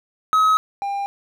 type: tone pair in turn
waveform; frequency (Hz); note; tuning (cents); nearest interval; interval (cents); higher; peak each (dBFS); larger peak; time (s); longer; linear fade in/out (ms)
triangle; 1276 / 799.2; D#6 / G5; +43 / +33; minor sixth; 810; first; -11 / -20; first; 0.33-0.57 / 0.82-1.06; neither; 0
effects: none